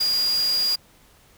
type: tone in noise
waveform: sine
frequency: 4839 Hz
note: D#8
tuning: 49 cents flat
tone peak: -19 dBFS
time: 0-0.76 s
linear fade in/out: 10 ms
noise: white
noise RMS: -33 dBFS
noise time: 0-0.76 s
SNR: +11 dB
effects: pink hiss -55 dBFS RMS until 1.37 s